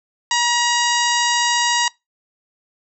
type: harmonic tone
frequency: 954 Hz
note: A#5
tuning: 40 cents sharp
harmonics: 1 / 2 / 3 / 4 / 5 / 6 / 7 / 8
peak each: -19 / -22 / -24 / -25 / -26 / -27 / -27 / -28 dBFS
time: 0.31-1.88 s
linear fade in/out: 2 ms
effects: noise-tail reverb RT60 0.2 s tail -23 dB re dry